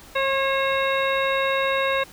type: harmonic tone with a mistuned harmonic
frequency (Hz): 540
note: C#5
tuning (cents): -45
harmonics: 1 / 2 / 3 / 4 / 5 / 7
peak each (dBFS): -23 / -26 / -28 / -29 / -30 / -31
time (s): 0.15-2.04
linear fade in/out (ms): 10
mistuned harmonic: 3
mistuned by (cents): +16
effects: pink hiss -46 dBFS RMS until 2.12 s